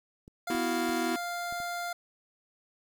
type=clicks; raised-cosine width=3 ms; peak=-36 dBFS; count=5; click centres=0.279 / 0.55 / 0.893 / 1.525 / 1.602 s
type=tone; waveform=25% pulse; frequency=698.5 Hz; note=F5; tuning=in tune; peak=-29 dBFS; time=0.47-1.93 s; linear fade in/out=5 ms
type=chord; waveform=square; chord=B suspended fourth; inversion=none; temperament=equal; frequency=246.9 / 329.6 / 370 Hz; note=B3 / E4 / F#4; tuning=0 / 0 / 0 cents; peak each=-34 / -33 / -36 dBFS; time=0.5-1.16 s; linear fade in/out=2 ms
effects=10-bit